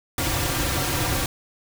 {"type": "noise with comb filter", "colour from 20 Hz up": "pink", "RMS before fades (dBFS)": -24, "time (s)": [0.18, 1.26], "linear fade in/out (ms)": 2, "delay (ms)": 4.7, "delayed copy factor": -0.75, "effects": []}